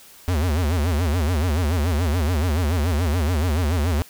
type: tone with vibrato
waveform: square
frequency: 81.2 Hz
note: E2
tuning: 26 cents flat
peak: -19 dBFS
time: 0.28-4.02 s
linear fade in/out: 0 ms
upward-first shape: sine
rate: 7 Hz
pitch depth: 220 cents each way
effects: white hiss -47 dBFS RMS until 4.09 s